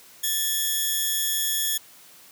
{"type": "tone pair together", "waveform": "5% pulse", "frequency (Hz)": [1772, 3345], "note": ["A6", "G#7"], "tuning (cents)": [12, 12], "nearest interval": "major seventh", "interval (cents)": 1100, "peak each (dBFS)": [-19, -16], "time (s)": [0.23, 1.78], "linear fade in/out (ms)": 10, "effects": ["white hiss -50 dBFS RMS until 2.31 s", "high-pass 100 Hz 12 dB/octave"]}